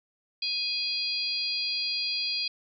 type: harmonic tone with a mistuned harmonic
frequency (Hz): 830.6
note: G#5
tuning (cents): 0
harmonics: 3 / 4 / 5 / 6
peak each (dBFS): -35 / -36 / -33 / -30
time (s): 0.42-2.48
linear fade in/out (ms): 5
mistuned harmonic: 6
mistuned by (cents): -81
effects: none